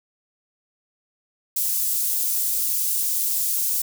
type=high-pass noise; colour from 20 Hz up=white; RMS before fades=-23 dBFS; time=1.56-3.82 s; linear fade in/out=5 ms; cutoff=8000 Hz; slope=12 dB/octave; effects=none